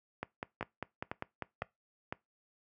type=two click trains; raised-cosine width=0.5 ms; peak=-21 / -21 dBFS; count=4 / 8; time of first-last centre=0.61-2.125 / 0.23-1.622 s; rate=1.98 / 5.03 Hz; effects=noise-tail reverb RT60 0.2 s tail -22 dB re dry + high-pass 80 Hz 12 dB/octave